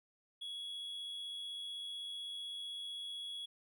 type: tone with amplitude modulation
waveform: triangle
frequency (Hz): 3352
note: G#7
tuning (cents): +15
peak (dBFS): -39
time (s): 0.41-3.46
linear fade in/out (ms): 10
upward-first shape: sine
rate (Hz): 95.8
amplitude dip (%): 25
effects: none